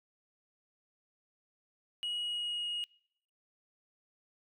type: tone with pitch glide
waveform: sine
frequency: 2902 to 2879 Hz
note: F#7 to F#7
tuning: -34 to -48 cents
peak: -31 dBFS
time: 2.03-2.84 s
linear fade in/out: 0 ms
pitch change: -14 cents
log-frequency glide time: 2.22-2.69 s
effects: noise-tail reverb RT60 0.7 s tail -26 dB re dry + tanh soft clip ceiling -32 dBFS